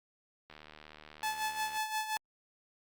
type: click train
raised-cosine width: 0.3 ms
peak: -34 dBFS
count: 98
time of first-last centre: 0.5-1.771 s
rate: 76.3 Hz
type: tone with tremolo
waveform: sawtooth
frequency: 866 Hz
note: A5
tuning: 28 cents flat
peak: -27 dBFS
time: 1.23-2.17 s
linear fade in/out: 0 ms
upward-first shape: sine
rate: 5.7 Hz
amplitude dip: 65%
effects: Opus 48 kbps